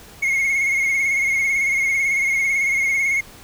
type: tone with vibrato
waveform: triangle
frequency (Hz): 2166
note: C#7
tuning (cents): -41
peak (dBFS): -15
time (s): 0.22-3.21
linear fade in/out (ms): 10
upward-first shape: sine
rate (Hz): 18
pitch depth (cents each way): 43
effects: pink hiss -43 dBFS RMS until 3.43 s